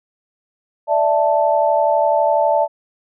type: chord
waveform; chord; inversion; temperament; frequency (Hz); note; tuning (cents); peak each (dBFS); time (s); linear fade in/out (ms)
sine; D suspended second; none; equal; 587.3 / 659.3 / 880; D5 / E5 / A5; 0 / 0 / 0; -17; 0.87-2.68; 50
effects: none